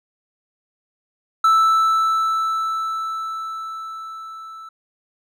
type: tone with level ramp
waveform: triangle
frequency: 1318.5 Hz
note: E6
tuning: in tune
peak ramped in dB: -9 to -33 dBFS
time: 1.44-4.69 s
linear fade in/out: 5 ms
effects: none